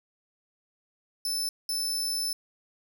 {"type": "tone bursts at uneven times", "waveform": "sawtooth", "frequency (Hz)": 5274, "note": "E8", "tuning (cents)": 0, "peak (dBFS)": -25, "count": 2, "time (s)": [[1.25, 1.49], [1.69, 2.33]], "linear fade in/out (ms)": 2, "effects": []}